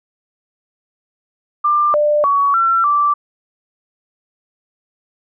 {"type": "tone with pitch steps", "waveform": "sine", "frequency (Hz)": [1190, 595, 1126, 1352, 1168], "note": ["D6", "D5", "C#6", "E6", "D6"], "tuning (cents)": [22, 22, 27, 43, -10], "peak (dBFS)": -11, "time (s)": [1.64, 3.14], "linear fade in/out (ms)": 10, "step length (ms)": 300, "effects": []}